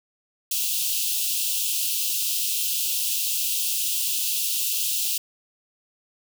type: high-pass noise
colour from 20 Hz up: white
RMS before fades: -25 dBFS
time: 0.51-5.18 s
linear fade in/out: 5 ms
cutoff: 2600 Hz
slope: 96 dB/octave
effects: none